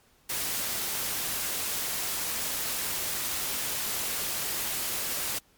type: noise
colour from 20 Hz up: white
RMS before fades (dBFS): -31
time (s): 0.29-5.39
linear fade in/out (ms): 10
effects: pink hiss -63 dBFS RMS until 5.57 s + MP3 96 kbps